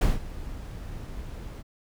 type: noise with ADSR envelope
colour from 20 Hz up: brown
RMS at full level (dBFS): -19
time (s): 0.01-1.63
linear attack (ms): 8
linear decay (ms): 170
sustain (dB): -18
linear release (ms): 28
effects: none